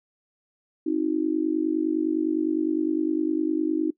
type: tone with amplitude modulation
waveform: sine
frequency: 315.8 Hz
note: D#4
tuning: 26 cents sharp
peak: -17 dBFS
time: 0.86-3.91 s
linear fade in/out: 10 ms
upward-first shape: sine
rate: 49.8 Hz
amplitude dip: 95%
effects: noise-tail reverb RT60 0.1 s tail -19 dB re dry